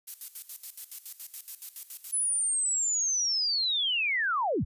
violet noise with tremolo, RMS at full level -37 dBFS, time 0.07-2.16 s, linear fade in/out 10 ms, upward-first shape square, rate 7.1 Hz, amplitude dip 80%
sine linear sweep, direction down, 10210 to 35.12 Hz, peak -25 dBFS, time 2.12-4.65 s, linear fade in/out 20 ms
effects resampled to 32000 Hz

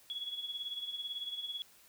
sine tone with tremolo, 3363 Hz, G#7, 21 cents sharp, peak -35 dBFS, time 0.1-1.62 s, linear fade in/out 0 ms, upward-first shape sine, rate 18 Hz, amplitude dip 65%, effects white hiss -62 dBFS RMS until 1.88 s

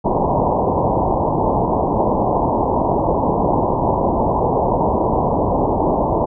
white low-pass noise, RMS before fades -17 dBFS, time 0.04-6.26 s, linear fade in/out 20 ms, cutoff 1000 Hz, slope 96 dB/octave, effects none

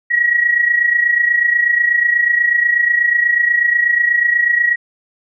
sine tone with amplitude modulation, 1911 Hz, A#6, 43 cents sharp, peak -8 dBFS, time 0.1-4.76 s, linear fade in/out 20 ms, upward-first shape sine, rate 28.2 Hz, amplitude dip 65%, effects none

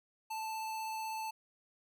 square tone with vibrato, 880 Hz, A5, in tune, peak -38 dBFS, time 0.3-1.31 s, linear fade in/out 10 ms, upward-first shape sine, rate 16 Hz, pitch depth 8 cents each way, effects none

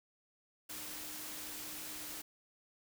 sine tone in noise, 305.8 Hz, D#4, 30 cents flat, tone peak -56 dBFS, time 0.69-2.22 s, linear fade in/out 10 ms, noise white, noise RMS -45 dBFS, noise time 0.69-2.22 s, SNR -14 dB, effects none

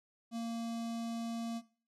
square tone with notch filter, 230.7 Hz, A#3, 18 cents flat, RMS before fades -38 dBFS, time 0.31-1.62 s, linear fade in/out 50 ms, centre 1800 Hz, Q 0.96, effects noise-tail reverb RT60 0.4 s tail -19 dB re dry + low-pass 9000 Hz 12 dB/octave

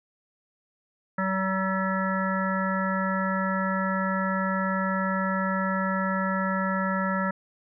harmonic tone with a mistuned harmonic, 190.2 Hz, F#3, 48 cents sharp, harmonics 1 / 3 / 5 / 7 / 9 / 10, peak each -27 / -32 / -33 / -30 / -33 / -38 dBFS, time 1.18-7.31 s, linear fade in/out 5 ms, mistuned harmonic 10, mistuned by +37 cents, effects none

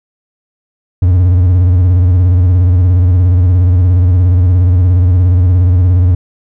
triangle tone with vibrato, 89.8 Hz, F2, 49 cents sharp, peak -3 dBFS, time 1.02-6.15 s, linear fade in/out 5 ms, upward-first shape square, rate 17 Hz, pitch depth 67 cents each way, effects none

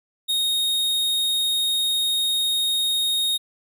45% pulse tone, 3726 Hz, A#7, 2 cents flat, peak -20 dBFS, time 0.28-3.38 s, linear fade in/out 20 ms, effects none

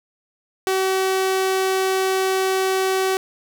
sawtooth tone, 380 Hz, F#4, 46 cents sharp, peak -14 dBFS, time 0.67-3.17 s, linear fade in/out 0 ms, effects none

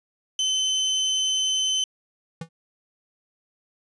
30% pulse tone, 3058 Hz, G7, 44 cents flat, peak -18 dBFS, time 0.39-1.84 s, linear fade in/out 2 ms
square tone with exponential decay, 164.5 Hz, E3, 3 cents flat, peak -28 dBFS, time 2.41-2.49 s, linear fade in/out 5 ms, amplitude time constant 17 ms
effects resampled to 22050 Hz

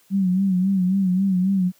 sine tone with vibrato, 188.6 Hz, F#3, 33 cents sharp, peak -16 dBFS, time 0.1-1.72 s, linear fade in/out 50 ms, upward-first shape sine, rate 3.7 Hz, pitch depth 78 cents each way, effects white hiss -58 dBFS RMS until 1.79 s + high-pass 100 Hz 12 dB/octave

